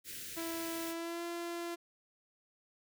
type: band-stop noise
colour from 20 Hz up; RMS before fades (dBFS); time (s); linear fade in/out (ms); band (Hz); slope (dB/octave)
white; -45; 0.04-0.95; 50; 510 to 1500; 48
type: tone with pitch glide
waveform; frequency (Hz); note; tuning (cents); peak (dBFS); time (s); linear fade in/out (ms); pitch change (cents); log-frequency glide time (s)
sawtooth; 331 to 342.1; E4 to F4; +7 to -36; -34; 0.36-1.76; 20; +57; 0.9-1.23
effects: none